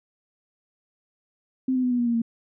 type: tone with pitch steps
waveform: sine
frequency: 260 / 254.8 / 249.7 / 244.7 / 239.8 / 235 / 230.3 Hz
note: C4 / C4 / B3 / B3 / A#3 / A#3 / A#3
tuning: -11 / -46 / +19 / -16 / +49 / +14 / -21 cents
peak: -20 dBFS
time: 1.68-2.219 s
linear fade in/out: 5 ms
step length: 77 ms
effects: none